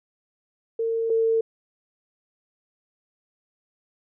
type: tone pair in turn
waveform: sine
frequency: 454.7 / 451.3 Hz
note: A#4 / A4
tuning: -43 / +44 cents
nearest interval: unison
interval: 13 cents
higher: first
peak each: -22 / -18 dBFS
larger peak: second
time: 0.79-1.1 / 1.1-1.41 s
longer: neither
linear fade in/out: 5 ms
effects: none